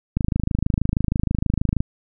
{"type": "click train", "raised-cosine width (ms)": 5, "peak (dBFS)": -7, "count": 44, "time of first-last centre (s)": [0.17, 1.805], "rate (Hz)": 26.3, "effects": []}